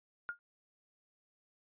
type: tone with exponential decay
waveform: sine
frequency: 1420 Hz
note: F6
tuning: 28 cents sharp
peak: -32 dBFS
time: 0.29-0.39 s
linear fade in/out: 0 ms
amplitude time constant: 20 ms
effects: resampled to 8000 Hz